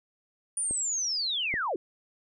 sine linear sweep, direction down, 9530 to 307.8 Hz, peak -27 dBFS, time 0.57-1.76 s, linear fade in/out 2 ms
clicks, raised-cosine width 2 ms, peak -25 / -23 dBFS, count 2, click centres 0.71 / 1.54 s
effects none

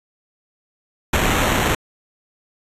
pink noise with sample-and-hold, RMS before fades -18 dBFS, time 1.13-1.75 s, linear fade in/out 5 ms, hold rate 4900 Hz, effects resampled to 32000 Hz

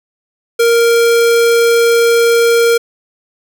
square tone, 466.2 Hz, A#4, in tune, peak -8 dBFS, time 0.59-2.78 s, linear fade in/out 10 ms, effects none

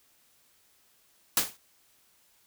white noise with exponential decay, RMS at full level -20 dBFS, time 1.37-1.57 s, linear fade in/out 2 ms, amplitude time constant 42 ms, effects white hiss -65 dBFS RMS until 2.46 s

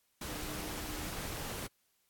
sine tone in noise, 304.2 Hz, D#4, 39 cents flat, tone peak -47 dBFS, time 0.27-1.08 s, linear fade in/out 5 ms, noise pink, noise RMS -41 dBFS, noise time 0.21-1.67 s, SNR -9 dB, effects white hiss -75 dBFS RMS until 2.09 s + AAC 64 kbps

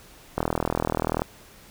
click train, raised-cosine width 1 ms, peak -9 dBFS, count 35, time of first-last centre 0.38-1.22 s, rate 40.5 Hz, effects pink hiss -50 dBFS RMS until 1.7 s

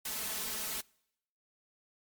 white noise with comb filter, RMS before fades -37 dBFS, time 0.05-0.81 s, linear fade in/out 5 ms, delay 4.6 ms, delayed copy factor +0.95, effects noise-tail reverb RT60 0.8 s tail -26 dB re dry + MP3 96 kbps

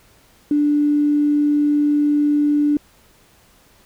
triangle tone with tanh clipping, 293.7 Hz, D4, in tune, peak -13 dBFS, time 0.51-2.77 s, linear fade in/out 2 ms, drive 3 dB, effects pink hiss -53 dBFS RMS until 3.85 s

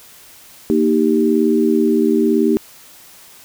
sine chord, Eb major, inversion second, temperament equal, 233.1 / 311.1 / 392 Hz, Bb3 / Eb4 / G4, 0 / 0 / 0 cents, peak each -16 dBFS, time 0.7-2.57 s, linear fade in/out 0 ms, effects white hiss -43 dBFS RMS until 3.44 s

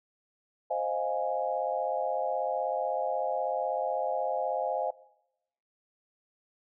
sine chord, F minor seventh, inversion second, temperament equal, 523.3 / 622.3 / 698.5 / 830.6 Hz, C5 / Eb5 / F5 / Ab5, 0 / 0 / 0 / 0 cents, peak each -33 dBFS, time 0.7-4.91 s, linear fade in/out 10 ms, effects noise-tail reverb RT60 0.9 s tail -21 dB re dry

